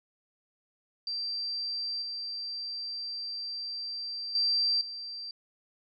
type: tone with level steps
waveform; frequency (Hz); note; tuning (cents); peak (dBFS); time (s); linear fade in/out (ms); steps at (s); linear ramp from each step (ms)
sine; 4699; D8; 0; -31 / -34 / -24 / -37; 1.07-5.31; 2; 2.02 / 4.35 / 4.81; 2
effects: none